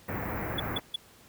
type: band-stop noise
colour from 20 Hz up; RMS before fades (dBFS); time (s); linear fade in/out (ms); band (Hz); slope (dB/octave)
pink; -33; 0.08-0.8; 10; 2200 to 15000; 48
type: tone bursts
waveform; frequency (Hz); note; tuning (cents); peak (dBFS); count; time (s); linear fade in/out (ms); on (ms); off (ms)
triangle; 3422; A7; -49; -26; 3; 0.58-0.96; 5; 20; 160
effects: pink hiss -56 dBFS RMS until 1.28 s + high-pass 60 Hz 12 dB/octave